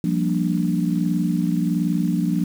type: chord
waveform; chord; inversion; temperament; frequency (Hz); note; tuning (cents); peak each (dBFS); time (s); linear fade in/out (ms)
sine; G minor seventh; third; equal; 174.61 / 196 / 233.1 / 293.7; F3 / G3 / Bb3 / D4; 0 / 0 / 0 / 0; -21 / -26 / -25 / -25; 0.04-2.44; 2
effects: 7-bit